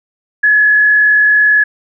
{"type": "tone with frequency modulation", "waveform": "sine", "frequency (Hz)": 1697, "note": "G#6", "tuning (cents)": 37, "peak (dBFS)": -6, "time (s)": [0.43, 1.64], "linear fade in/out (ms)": 10, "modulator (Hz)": 42.1, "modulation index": 0.5, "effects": []}